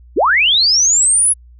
sine linear sweep, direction up, 220 to 10548 Hz, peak -9 dBFS, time 0.16-1.34 s, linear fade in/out 20 ms, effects added 60 Hz sine -39 dBFS peak until 1.59 s

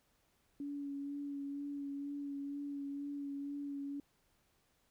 sine tone with vibrato, 283.1 Hz, C#4, 37 cents sharp, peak -39 dBFS, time 0.6-4 s, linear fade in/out 2 ms, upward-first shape sine, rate 2.1 Hz, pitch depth 19 cents each way, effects pink hiss -75 dBFS RMS until 4.9 s

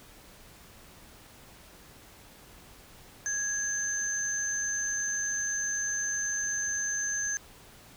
sine tone pair together, 1661.2 / 6254 Hz, G#6 / G8, 0 / -5 cents, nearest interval octave + major seventh, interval 2295 cents, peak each -33 / -30 dBFS, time 3.26-7.37 s, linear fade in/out 0 ms, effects pink hiss -53 dBFS RMS until 7.96 s

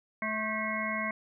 harmonic tone with a mistuned harmonic, 216.8 Hz, A3, 25 cents flat, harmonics 1 / 3 / 5 / 7 / 9 / 10, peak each -37 / -38 / -36 / -41 / -37 / -35 dBFS, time 0.22-1.11 s, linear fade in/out 2 ms, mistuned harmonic 7, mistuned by +56 cents, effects none

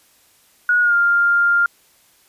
sine tone with pitch glide, 1454 to 1399.6 Hz, F#6 to F6, -31 to +3 cents, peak -12 dBFS, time 0.69-1.66 s, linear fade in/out 2 ms, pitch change -66 cents, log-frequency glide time 0.81-0.95 s, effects white hiss -55 dBFS RMS until 2.28 s + resampled to 32000 Hz

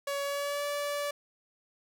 sawtooth tone with pitch glide, 563 to 578.2 Hz, C#5 to D5, +27 to -27 cents, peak -27 dBFS, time 0.07-1.11 s, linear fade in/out 5 ms, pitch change +46 cents, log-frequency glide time 0.23-0.65 s, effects none

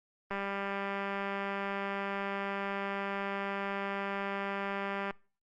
click train, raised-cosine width 0.5 ms, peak -21 dBFS, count 951, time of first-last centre 0.31-5.108 s, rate 198 Hz, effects noise-tail reverb RT60 0.4 s tail -26 dB re dry + Opus 24 kbps

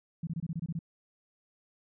sine tone bursts, 164.81 Hz, E3, in tune, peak -31 dBFS, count 9, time 0.23-0.791 s, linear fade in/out 5 ms, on 41 ms, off 24 ms, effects none

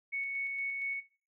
sine tone with tremolo, 2217 Hz, C#7, in tune, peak -32 dBFS, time 0.12-1.01 s, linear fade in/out 20 ms, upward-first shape square, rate 4.3 Hz, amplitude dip 25%, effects noise-tail reverb RT60 0.4 s tail -17 dB re dry

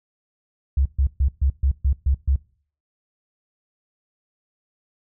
sine tone bursts, 68 Hz, C#2, 33 cents flat, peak -15 dBFS, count 8, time 0.77-2.36 s, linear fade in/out 5 ms, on 85 ms, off 130 ms, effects noise-tail reverb RT60 0.5 s tail -22 dB re dry

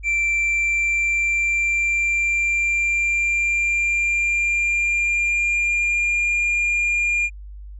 triangle tone with pitch glide, 2349 to 2409 Hz, D7 to D7, 0 to +43 cents, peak -16 dBFS, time 0.03-7.3 s, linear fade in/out 50 ms, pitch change +43 cents, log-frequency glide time 0.36-6.35 s, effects added 50 Hz sine -34 dBFS peak until 7.79 s + resampled to 24000 Hz

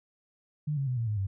sine tone with pitch steps, 150 / 137.55 / 126.13 / 115.67 / 106.07 / 97.26 Hz, D3 / C#3 / B2 / A#2 / G#2 / G2, +37 / -13 / +37 / -13 / +37 / -13 cents, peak -27 dBFS, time 0.67-1.27 s, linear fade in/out 10 ms, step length 100 ms, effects none

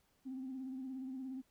sine tone with vibrato, 261.6 Hz, C4, in tune, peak -40 dBFS, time 0.25-1.42 s, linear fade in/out 20 ms, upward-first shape sine, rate 17 Hz, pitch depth 47 cents each way, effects tanh soft clip ceiling -37 dBFS + pink hiss -75 dBFS RMS until 1.5 s

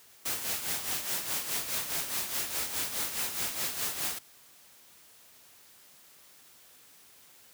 white noise with tremolo, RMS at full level -31 dBFS, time 0.25-4.19 s, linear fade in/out 10 ms, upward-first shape sine, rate 4.8 Hz, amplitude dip 60%, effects white hiss -57 dBFS RMS until 7.53 s + high-pass 60 Hz 12 dB/octave

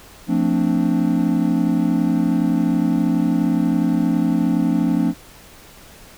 triangle chord, D minor seventh, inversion first, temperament equal with one note detuned, 174.61 / 224.4 / 261.6 / 293.7 Hz, F3 / A3 / C4 / D4, 0 / +34 / 0 / 0 cents, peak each -19 dBFS, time 0.27-5.14 s, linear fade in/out 50 ms, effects pink hiss -44 dBFS RMS until 6.17 s

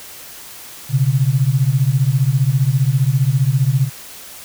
sine beating tone pair, 125.8 / 140.8 Hz, B2 / C#3, +32 / +27 cents, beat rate 15 Hz, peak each -15 dBFS, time 0.89-3.9 s, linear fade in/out 50 ms, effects white hiss -36 dBFS RMS until 4.44 s

